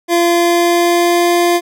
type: tone with pitch glide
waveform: 25% pulse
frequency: 343.5 to 347.5 Hz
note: F4 to F4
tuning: -29 to -9 cents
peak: -6 dBFS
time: 0.08-1.61 s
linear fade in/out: 50 ms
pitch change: +20 cents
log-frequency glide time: 0.25-1.33 s
effects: none